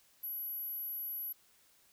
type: tone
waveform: sine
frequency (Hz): 11730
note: F#9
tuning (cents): -16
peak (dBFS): -36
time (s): 0.23-1.33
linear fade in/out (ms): 10
effects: tanh soft clip ceiling -34 dBFS + white hiss -67 dBFS RMS until 1.92 s